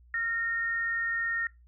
sine tone pair together, 1379.9 / 1842 Hz, F6 / A#6, -21 / -21 cents, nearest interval perfect fourth, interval 500 cents, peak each -37 / -28 dBFS, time 0.14-1.47 s, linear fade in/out 2 ms, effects noise-tail reverb RT60 0.2 s tail -21 dB re dry + added 60 Hz sine -54 dBFS peak until 1.67 s

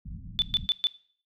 pink low-pass noise, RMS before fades -40 dBFS, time 0.05-0.67 s, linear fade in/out 5 ms, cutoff 220 Hz, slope 48 dB/octave
sine tone bursts, 3500 Hz, A7, 10 cents flat, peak -20 dBFS, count 4, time 0.39-0.87 s, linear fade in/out 0 ms, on 30 ms, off 120 ms
effects noise-tail reverb RT60 0.5 s tail -19 dB re dry

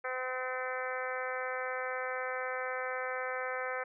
harmonic tone, 256 Hz, C4, 38 cents flat, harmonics 2 / 3 / 4 / 5 / 6 / 7 / 8 / 9, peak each -38 / -43 / -45 / -41 / -41 / -43 / -44 / -48 dBFS, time 0.04-3.84 s, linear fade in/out 10 ms, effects none

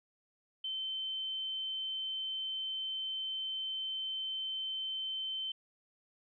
sine tone, 3086 Hz, G7, 28 cents flat, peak -35 dBFS, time 0.64-5.52 s, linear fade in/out 5 ms, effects none

